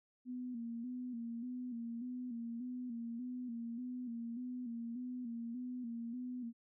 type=tone with vibrato; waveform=sine; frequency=241 Hz; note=B3; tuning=42 cents flat; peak=-40 dBFS; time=0.25-6.53 s; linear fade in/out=50 ms; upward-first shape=square; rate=1.7 Hz; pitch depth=62 cents each way; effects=none